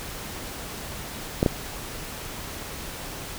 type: clicks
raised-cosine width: 2 ms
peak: -5 dBFS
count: 2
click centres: 1.429 / 1.462 s
effects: pink hiss -36 dBFS RMS until 3.38 s